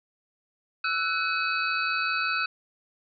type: tone cluster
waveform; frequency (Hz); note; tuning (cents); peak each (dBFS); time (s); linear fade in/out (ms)
sine; 1324 / 1489 / 2548 / 3956 / 4487; E6 / F#6 / D#7 / B7 / C#8; +7 / +11 / +41 / +2 / +20; -30 / -29 / -29 / -38 / -36; 0.84-2.46; 5
effects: none